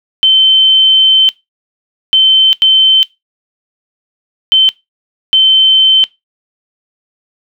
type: tone bursts at uneven times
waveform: sine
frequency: 3086 Hz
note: G7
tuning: 28 cents flat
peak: -3 dBFS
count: 5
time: 0.23-1.29 / 2.13-2.53 / 2.62-3.03 / 4.52-4.69 / 5.33-6.04 s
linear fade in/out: 0 ms
effects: noise-tail reverb RT60 0.2 s tail -21 dB re dry